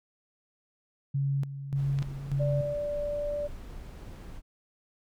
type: tone with tremolo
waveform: sine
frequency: 138.7 Hz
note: C#3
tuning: 1 cent sharp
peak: -25 dBFS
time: 1.14-2.74 s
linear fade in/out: 10 ms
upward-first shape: square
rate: 1.7 Hz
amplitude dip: 70%
type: noise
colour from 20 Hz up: brown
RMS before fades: -42 dBFS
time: 1.74-4.42 s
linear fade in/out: 50 ms
type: clicks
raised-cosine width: 0.2 ms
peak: -25 dBFS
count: 2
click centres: 1.988 / 2.027 s
type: tone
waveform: sine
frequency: 585 Hz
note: D5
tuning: 7 cents flat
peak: -29 dBFS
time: 2.39-3.48 s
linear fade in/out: 20 ms
effects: none